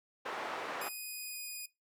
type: band-pass noise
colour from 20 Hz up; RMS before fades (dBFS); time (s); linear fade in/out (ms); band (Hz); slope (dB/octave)
white; -40; 0.25-0.89; 10; 410 to 1300; 12
type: tone with pitch glide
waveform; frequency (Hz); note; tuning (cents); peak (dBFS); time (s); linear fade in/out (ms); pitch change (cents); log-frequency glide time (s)
5% pulse; 2489 to 2472; D#7 to D#7; 0 to -12; -32; 0.81-1.66; 5; -12; 0.99-1.51
effects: noise-tail reverb RT60 0.2 s tail -19 dB re dry